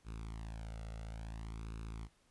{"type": "tone with flanger", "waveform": "sawtooth", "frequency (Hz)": 55, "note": "A1", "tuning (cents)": 0, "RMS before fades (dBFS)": -45, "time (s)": [0.04, 2.09], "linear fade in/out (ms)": 50, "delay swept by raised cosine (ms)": [0.77, 1.48], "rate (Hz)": 0.58, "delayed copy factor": 0.8, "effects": ["pink hiss -72 dBFS RMS until 2.3 s", "resampled to 24000 Hz"]}